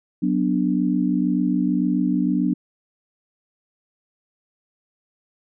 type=chord; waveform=sine; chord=B minor; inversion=second; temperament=equal; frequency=185 / 246.9 / 293.7 Hz; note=F#3 / B3 / D4; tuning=0 / 0 / 0 cents; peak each=-22 dBFS; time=0.22-2.54 s; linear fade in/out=10 ms; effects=none